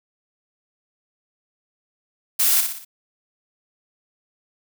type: noise with echo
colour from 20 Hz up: blue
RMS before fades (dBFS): -18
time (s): 2.39-2.61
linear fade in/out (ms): 10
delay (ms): 60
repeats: 4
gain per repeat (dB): -6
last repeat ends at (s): 2.85
effects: none